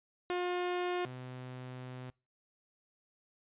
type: tone pair in turn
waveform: sawtooth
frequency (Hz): 357.2 / 127.13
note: F4 / C3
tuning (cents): +39 / -49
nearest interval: octave + tritone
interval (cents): 1788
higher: first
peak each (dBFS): -28 / -39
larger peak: first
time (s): 0.3-1.05 / 1.05-2.1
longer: second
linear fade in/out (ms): 0
effects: noise-tail reverb RT60 0.3 s tail -25 dB re dry + resampled to 8000 Hz

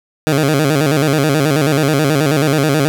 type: tone with vibrato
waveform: 15% pulse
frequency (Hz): 146.4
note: D3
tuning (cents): -5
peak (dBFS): -5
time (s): 0.27-2.88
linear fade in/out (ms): 0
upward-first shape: square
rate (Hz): 9.3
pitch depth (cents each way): 110
effects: none

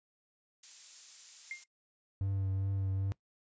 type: noise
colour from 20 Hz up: violet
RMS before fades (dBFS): -43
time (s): 0.63-1.64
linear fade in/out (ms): 5
type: tone with exponential decay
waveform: sine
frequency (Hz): 2116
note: C7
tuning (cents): +19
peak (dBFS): -35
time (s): 1.51-1.66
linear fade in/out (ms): 1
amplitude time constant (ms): 31
type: tone with vibrato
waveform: triangle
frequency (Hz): 96.9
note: G2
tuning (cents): -20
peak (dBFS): -29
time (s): 2.21-3.12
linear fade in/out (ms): 0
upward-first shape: triangle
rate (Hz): 2.5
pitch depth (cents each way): 24
effects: noise-tail reverb RT60 0.1 s tail -21 dB re dry + resampled to 16000 Hz

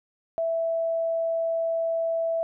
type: tone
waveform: sine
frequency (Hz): 660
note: E5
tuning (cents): +2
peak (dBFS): -23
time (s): 0.38-2.43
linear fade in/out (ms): 0
effects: none

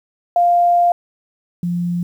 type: tone pair in turn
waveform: sine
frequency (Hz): 698.5 / 174.62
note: F5 / F3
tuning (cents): 0 / 0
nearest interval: 2 octaves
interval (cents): 2400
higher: first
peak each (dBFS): -10 / -17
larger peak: first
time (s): 0.36-0.92 / 1.63-2.03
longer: first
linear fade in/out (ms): 2
effects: 8-bit

